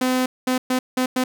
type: tone bursts at uneven times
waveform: sawtooth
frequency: 255.2 Hz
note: C4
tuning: 43 cents flat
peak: -14 dBFS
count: 5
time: 0.01-0.26 / 0.47-0.58 / 0.7-0.79 / 0.97-1.06 / 1.16-1.24 s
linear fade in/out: 5 ms
effects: none